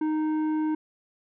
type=tone with tanh clipping; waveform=sine; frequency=310 Hz; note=D#4; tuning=6 cents flat; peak=-25 dBFS; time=0.01-0.75 s; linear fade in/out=5 ms; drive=9 dB; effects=none